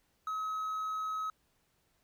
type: tone with hard clipping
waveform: triangle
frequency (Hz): 1279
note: D#6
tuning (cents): +47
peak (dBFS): -34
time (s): 0.27-1.3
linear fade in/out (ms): 2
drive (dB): 5
effects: pink hiss -74 dBFS RMS until 2.03 s